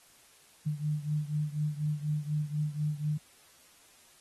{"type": "beating tone pair", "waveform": "sine", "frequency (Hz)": [149.2, 153.3], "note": ["D3", "D#3"], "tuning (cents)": [28, -25], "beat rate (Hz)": 4.1, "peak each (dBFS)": [-31, -34], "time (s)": [0.66, 3.18], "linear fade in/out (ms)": 10, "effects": ["white hiss -60 dBFS RMS until 4.2 s", "AAC 32 kbps"]}